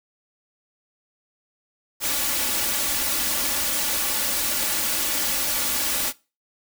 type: noise with comb filter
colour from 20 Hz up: white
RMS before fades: -24 dBFS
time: 2-6.13 s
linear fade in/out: 50 ms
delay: 3.5 ms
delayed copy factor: +0.7
effects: noise-tail reverb RT60 0.3 s tail -21 dB re dry